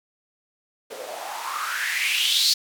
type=noise with band-pass filter sweep; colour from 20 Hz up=blue; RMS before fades=-25 dBFS; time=0.9-2.54 s; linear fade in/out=10 ms; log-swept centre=450 to 4600 Hz; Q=5.4; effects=none